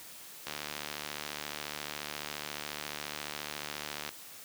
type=click train; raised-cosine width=0.2 ms; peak=-19 dBFS; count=270; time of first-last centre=0.47-4.09 s; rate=74.3 Hz; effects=white hiss -49 dBFS RMS until 4.44 s + high-pass 100 Hz 12 dB/octave